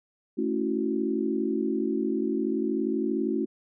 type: chord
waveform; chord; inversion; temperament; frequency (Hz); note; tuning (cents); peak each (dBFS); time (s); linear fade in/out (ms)
sine; F# minor seventh; first; equal; 220 / 277.2 / 329.6 / 370; A3 / C#4 / E4 / F#4; 0 / 0 / 0 / 0; -30; 0.37-3.46; 20
effects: none